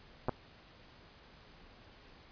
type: clicks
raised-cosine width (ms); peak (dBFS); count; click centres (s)
1; -18; 2; 0.285 / 0.293
effects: pink hiss -58 dBFS RMS until 2.31 s + resampled to 11025 Hz